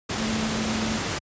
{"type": "tone in noise", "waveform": "sine", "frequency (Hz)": 220, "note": "A3", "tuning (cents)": 0, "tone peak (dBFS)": -26, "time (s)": [0.17, 0.98], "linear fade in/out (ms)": 10, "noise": "pink", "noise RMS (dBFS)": -27, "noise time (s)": [0.09, 1.19], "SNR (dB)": -2, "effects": ["high-pass 80 Hz 12 dB/octave", "resampled to 16000 Hz"]}